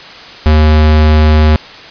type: tone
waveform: square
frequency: 77 Hz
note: D#2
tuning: 17 cents flat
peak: -5 dBFS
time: 0.46-1.56 s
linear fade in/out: 0 ms
effects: white hiss -31 dBFS RMS until 1.9 s + resampled to 11025 Hz